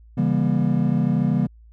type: chord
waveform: triangle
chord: C# diminished seventh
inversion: none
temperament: just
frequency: 138.59 / 166.31 / 199.57 / 239.5 Hz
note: C#3 / E3 / G3 / Bb3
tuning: 0 / +16 / +31 / +47 cents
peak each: -21 dBFS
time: 0.17-1.47 s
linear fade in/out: 10 ms
effects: added 56 Hz sine -45 dBFS peak until 1.72 s